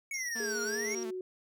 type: exponential two-way sweep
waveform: square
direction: down then up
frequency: 2249 to 1396.9 to 2249 Hz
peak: -36 dBFS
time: 0.11-0.95 s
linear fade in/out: 2 ms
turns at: 0.62 s
type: tone with tremolo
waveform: sine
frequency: 5650 Hz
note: F8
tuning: 19 cents sharp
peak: -35 dBFS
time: 0.14-1.03 s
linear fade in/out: 0 ms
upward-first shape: sine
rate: 17 Hz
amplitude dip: 65%
type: tone with vibrato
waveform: sawtooth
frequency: 226.4 Hz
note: A3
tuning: 50 cents sharp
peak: -37 dBFS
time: 0.35-1.11 s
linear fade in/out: 10 ms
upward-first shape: square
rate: 5 Hz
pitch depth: 40 cents each way
type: tone with pitch glide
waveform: sine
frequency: 415.3 to 370 Hz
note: G#4 to F#4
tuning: 0 to 0 cents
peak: -35 dBFS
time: 0.4-1.21 s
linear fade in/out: 2 ms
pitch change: -200 cents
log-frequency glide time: 0.92-0.98 s
effects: none